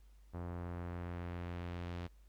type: tone with low-pass filter sweep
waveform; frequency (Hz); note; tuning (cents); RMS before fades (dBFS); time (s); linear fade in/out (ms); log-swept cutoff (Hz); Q
sawtooth; 87.31; F2; 0; -43; 0.33-2.08; 20; 1100 to 3900; 0.99
effects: added 50 Hz sine -58 dBFS peak until 2.28 s + pink hiss -75 dBFS RMS until 2.28 s